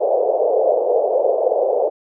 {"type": "band-pass noise", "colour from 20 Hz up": "pink", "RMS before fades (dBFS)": -17, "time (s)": [0, 1.9], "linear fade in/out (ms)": 20, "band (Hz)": [460, 660], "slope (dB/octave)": 48, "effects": []}